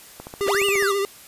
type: click train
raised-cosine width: 1 ms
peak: -21 dBFS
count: 10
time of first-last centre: 0.2-0.825 s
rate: 14.4 Hz
type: tone with vibrato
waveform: square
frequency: 397.8 Hz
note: G4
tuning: 25 cents sharp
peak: -21 dBFS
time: 0.41-1.05 s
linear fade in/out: 0 ms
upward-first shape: sine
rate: 13 Hz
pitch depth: 35 cents each way
type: linear two-way sweep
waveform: square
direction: up then down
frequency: 174.61 to 2960 to 1045 Hz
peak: -22 dBFS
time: 0.46-0.93 s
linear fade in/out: 20 ms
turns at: 0.65 s
effects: white hiss -45 dBFS RMS until 1.27 s + resampled to 32000 Hz